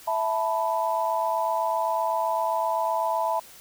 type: chord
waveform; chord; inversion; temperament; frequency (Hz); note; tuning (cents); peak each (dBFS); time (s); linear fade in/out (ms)
sine; E suspended fourth; none; equal; 659.3 / 880 / 987.8; E5 / A5 / B5; 0 / 0 / 0; -27; 0.07-3.4; 10
effects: white hiss -48 dBFS RMS until 3.6 s